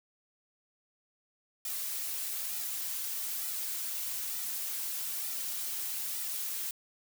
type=noise with flanger; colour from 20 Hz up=blue; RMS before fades=-36 dBFS; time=1.65-6.71 s; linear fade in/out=2 ms; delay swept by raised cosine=1.8 to 5.5 ms; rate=1.1 Hz; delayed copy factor=-0.6; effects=none